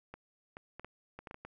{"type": "clicks", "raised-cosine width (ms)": 0.5, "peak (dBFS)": -30, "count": 9, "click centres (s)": [0.14, 0.569, 0.796, 0.846, 1.19, 1.272, 1.311, 1.344, 1.45], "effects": []}